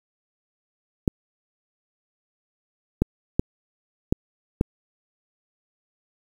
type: clicks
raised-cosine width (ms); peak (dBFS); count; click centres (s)
3; -5; 5; 1.078 / 3.02 / 3.395 / 4.125 / 4.611
effects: 7-bit